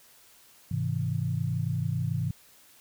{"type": "chord", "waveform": "sine", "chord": "Ab augmented", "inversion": "none", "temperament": "equal with one note detuned", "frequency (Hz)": [103.83, 130.81, 162.08], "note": ["Ab2", "C3", "E3"], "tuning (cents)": [0, 0, -29], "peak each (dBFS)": [-31, -30, -31], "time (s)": [0.71, 2.31], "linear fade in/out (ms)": 5, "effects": ["white hiss -57 dBFS RMS until 2.8 s"]}